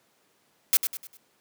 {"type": "noise with echo", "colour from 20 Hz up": "blue", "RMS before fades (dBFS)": -19, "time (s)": [0.73, 0.77], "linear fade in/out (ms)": 0, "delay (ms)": 100, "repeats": 4, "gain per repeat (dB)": -8, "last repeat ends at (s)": 1.17, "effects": ["pink hiss -66 dBFS RMS until 1.4 s", "high-pass 200 Hz 12 dB/octave"]}